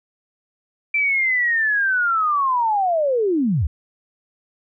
sine linear sweep, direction down, 2349 to 58.27 Hz, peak -16 dBFS, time 0.94-3.67 s, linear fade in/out 5 ms, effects none

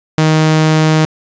sawtooth tone, 156.7 Hz, D#3, 13 cents sharp, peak -4 dBFS, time 0.18-1.05 s, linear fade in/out 0 ms, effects resampled to 16000 Hz + 7-bit

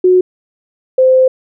sine tone pair in turn, 366.3 / 518 Hz, F#4 / C5, -17 / -17 cents, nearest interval tritone, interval 600 cents, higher second, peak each -5 dBFS, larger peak neither, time 0.04-0.21 / 0.98-1.28 s, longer second, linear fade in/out 5 ms, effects none

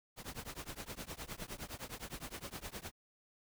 pink noise with tremolo, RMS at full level -42 dBFS, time 0.16-2.92 s, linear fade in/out 50 ms, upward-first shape triangle, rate 9.7 Hz, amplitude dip 100%, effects none

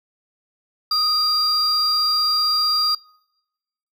triangle tone pair together, 1244.5 / 4760 Hz, D#6 / D8, 0 / +22 cents, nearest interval octave + major seventh, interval 2322 cents, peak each -21 / -16 dBFS, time 0.91-2.95 s, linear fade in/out 5 ms, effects noise-tail reverb RT60 1.0 s tail -26 dB re dry + tanh soft clip ceiling -10 dBFS

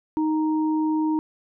sine tone pair together, 311.8 / 932.3 Hz, D#4 / A#5, +4 / 0 cents, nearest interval octave + perfect fifth, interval 1896 cents, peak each -20 / -30 dBFS, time 0.17-1.19 s, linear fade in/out 0 ms, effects none

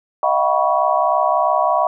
sine tone cluster, 621 / 687 / 750 / 972 / 1116 Hz, D#5 / F5 / F#5 / B5 / C#6, -3 / -29 / +23 / -28 / +11 cents, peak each -20 dBFS, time 0.23-1.87 s, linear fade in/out 2 ms, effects none

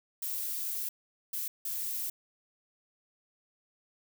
violet noise bursts at uneven times, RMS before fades -35 dBFS, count 3, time 0.22-0.89 / 1.33-1.48 / 1.65-2.1 s, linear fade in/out 5 ms, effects none

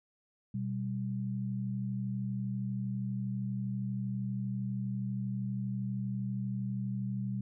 sine tone pair together, 123.47 / 196 Hz, B2 / G3, 0 / 0 cents, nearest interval minor sixth, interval 800 cents, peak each -35 / -35 dBFS, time 0.54-7.41 s, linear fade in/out 5 ms, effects none

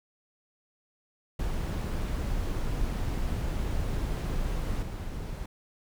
brown noise with level steps, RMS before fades -30 / -35 dBFS, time 1.39-5.46 s, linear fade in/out 5 ms, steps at 4.82 s, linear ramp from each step 10 ms, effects none

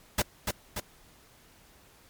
pink noise with echo, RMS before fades -25 dBFS, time 0.18-0.22 s, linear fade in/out 5 ms, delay 290 ms, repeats 2, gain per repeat -4 dB, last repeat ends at 0.8 s, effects pink hiss -58 dBFS RMS until 2.09 s + MP3 96 kbps

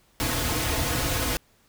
pink noise with comb filter, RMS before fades -26 dBFS, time 0.2-1.37 s, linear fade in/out 0 ms, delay 5.1 ms, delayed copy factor -0.75, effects pink hiss -62 dBFS RMS until 1.68 s

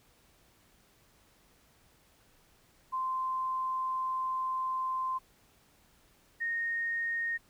sine tone pair in turn, 1040 / 1853.1 Hz, C6 / A#6, -11 / -11 cents, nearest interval minor seventh, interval 1000 cents, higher second, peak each -30 / -30 dBFS, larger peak neither, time 2.92-5.19 / 6.4-7.38 s, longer first, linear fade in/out 20 ms, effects pink hiss -65 dBFS RMS until 7.49 s

